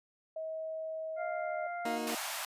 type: tone with pitch glide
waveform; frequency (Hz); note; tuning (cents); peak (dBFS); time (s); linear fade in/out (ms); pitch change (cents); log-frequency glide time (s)
sine; 638 to 623.8; D#5 to D#5; +43 to +4; -36; 0.36-1.67; 5; -39; 1.17-1.49
type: harmonic tone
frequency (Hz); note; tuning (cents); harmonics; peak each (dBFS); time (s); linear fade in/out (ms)
698.5; F5; 0; 1 / 2 / 3; -37 / -43 / -47; 1.16-2; 50
type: chord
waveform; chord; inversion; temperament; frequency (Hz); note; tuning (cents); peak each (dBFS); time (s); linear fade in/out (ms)
20% pulse; D# minor; second; equal with one note detuned; 233.1 / 311.1 / 365.5; A#3 / D#4 / F#4; 0 / 0 / -21; -32 / -34 / -38; 1.85-2.15; 5
type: high-pass noise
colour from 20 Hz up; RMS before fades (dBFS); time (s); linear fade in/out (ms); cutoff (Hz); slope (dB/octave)
pink; -38; 2.07-2.45; 2; 600; 96
effects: resampled to 32000 Hz